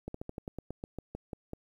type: slowing click train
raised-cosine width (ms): 2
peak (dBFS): -25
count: 13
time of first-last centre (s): 0.08-1.534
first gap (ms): 64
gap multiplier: 1.11
effects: 10-bit